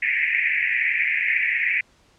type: band-pass noise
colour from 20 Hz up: pink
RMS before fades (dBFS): -22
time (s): 0.02-1.81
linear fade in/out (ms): 5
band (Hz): 1800 to 2500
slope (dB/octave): 96
effects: pink hiss -58 dBFS RMS until 2.18 s + low-pass 7000 Hz 12 dB/octave